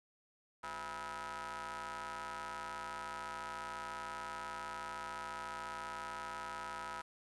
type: ring-modulated tone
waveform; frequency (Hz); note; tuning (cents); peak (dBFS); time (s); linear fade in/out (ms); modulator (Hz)
sawtooth; 154.7; D#3; -10; -35; 0.63-7.02; 10; 1130
effects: resampled to 24000 Hz + 11-bit